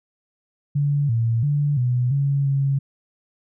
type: tone with pitch steps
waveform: sine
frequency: 143.7 / 115 / 145.3 / 123.9 / 139.9 / 137.9 Hz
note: D3 / A#2 / D3 / B2 / C#3 / C#3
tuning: -37 / -23 / -18 / +6 / +16 / -9 cents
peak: -17 dBFS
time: 0.75-2.79 s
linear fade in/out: 10 ms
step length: 340 ms
effects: none